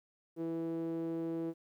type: tone with band-pass filter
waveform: sawtooth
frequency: 164.81 Hz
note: E3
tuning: in tune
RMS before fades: -37 dBFS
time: 0.36-1.54 s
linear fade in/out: 50 ms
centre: 380 Hz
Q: 7.1
effects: 12-bit